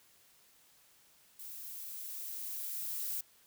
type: noise with level ramp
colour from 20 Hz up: violet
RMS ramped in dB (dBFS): -47 to -37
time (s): 1.39-3.21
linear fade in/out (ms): 5
effects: white hiss -65 dBFS RMS until 3.46 s